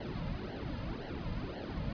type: noise with flanger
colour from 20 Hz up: brown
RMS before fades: -39 dBFS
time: 0-1.93 s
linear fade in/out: 5 ms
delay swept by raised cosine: 0.81 to 2.71 ms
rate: 1.9 Hz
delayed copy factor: -0.95
effects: resampled to 11025 Hz